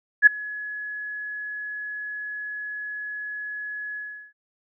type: tone with ADSR envelope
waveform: sine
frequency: 1692 Hz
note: G#6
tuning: 32 cents sharp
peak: -6 dBFS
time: 0.22-4.33 s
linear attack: 46 ms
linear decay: 10 ms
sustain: -24 dB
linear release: 370 ms
effects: none